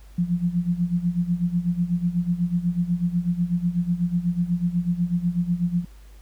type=tone with tremolo; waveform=sine; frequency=174.61 Hz; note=F3; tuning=in tune; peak=-17 dBFS; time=0.18-5.85 s; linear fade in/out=5 ms; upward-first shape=sine; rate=8.1 Hz; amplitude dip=80%; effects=added 50 Hz sine -43 dBFS peak until 6.21 s + pink hiss -57 dBFS RMS until 6.21 s